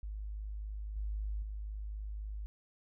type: tone with level steps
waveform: sine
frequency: 51.91 Hz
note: G#1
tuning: in tune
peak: -38 / -34 / -38 dBFS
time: 0.03-2.46 s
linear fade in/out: 0 ms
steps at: 0.96 / 1.42 s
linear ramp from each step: 5 ms
effects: none